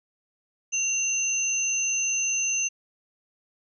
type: tone pair together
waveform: sine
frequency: 2755 / 6185 Hz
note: F7 / G8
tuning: -24 / -24 cents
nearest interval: octave + major second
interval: 1400 cents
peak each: -29 / -24 dBFS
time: 0.72-2.69 s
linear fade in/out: 20 ms
effects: none